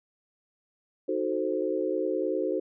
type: chord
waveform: sine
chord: D# diminished seventh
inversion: none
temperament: equal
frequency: 311.1 / 370 / 440 / 523.3 Hz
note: D#4 / F#4 / A4 / C5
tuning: 0 / 0 / 0 / 0 cents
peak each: -32 / -30 / -32 / -31 dBFS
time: 1.08-2.6 s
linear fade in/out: 10 ms
effects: none